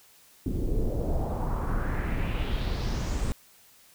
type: noise with low-pass filter sweep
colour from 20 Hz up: brown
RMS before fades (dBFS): -28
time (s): 0.46-3.32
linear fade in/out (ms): 0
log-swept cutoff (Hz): 290 to 8800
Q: 2.8
effects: white hiss -57 dBFS RMS until 3.94 s